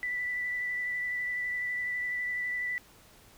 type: tone with vibrato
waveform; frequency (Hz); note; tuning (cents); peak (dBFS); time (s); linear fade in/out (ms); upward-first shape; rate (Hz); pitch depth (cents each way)
sine; 1975.5; B6; 0; -30; 0.03-2.78; 0; triangle; 12; 17
effects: pink hiss -57 dBFS RMS until 3.37 s